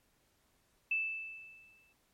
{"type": "tone with exponential decay", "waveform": "sine", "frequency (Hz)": 2637, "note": "E7", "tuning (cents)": 0, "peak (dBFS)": -28, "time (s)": [0.91, 1.93], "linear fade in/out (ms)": 5, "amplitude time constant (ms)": 220, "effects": ["pink hiss -73 dBFS RMS until 2.13 s", "MP3 64 kbps"]}